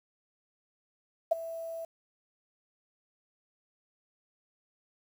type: tone with ADSR envelope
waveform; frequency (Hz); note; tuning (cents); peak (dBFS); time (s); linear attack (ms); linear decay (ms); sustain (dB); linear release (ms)
sine; 659.3; E5; 0; -18; 1.31-1.85; 11; 13; -18; 4
effects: 9-bit